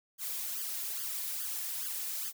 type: noise with flanger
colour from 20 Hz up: blue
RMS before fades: -37 dBFS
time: 0.18-2.33 s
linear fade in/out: 50 ms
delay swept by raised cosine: 0.61 to 2.91 ms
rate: 2.4 Hz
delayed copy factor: +1
effects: none